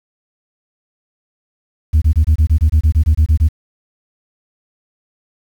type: tone bursts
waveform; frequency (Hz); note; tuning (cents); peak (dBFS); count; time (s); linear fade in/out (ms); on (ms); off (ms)
sine; 77.78; D#2; 0; -5; 14; 1.93-3.488; 20; 89; 24
effects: tanh soft clip ceiling -6 dBFS + 7-bit